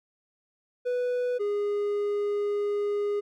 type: tone pair in turn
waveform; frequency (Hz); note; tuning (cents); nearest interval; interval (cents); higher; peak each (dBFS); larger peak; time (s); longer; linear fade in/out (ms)
triangle; 493.9 / 410.9; B4 / G#4; 0 / -18; minor third; 318; first; -23; neither; 0.85-1.39 / 1.39-3.21; second; 20
effects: none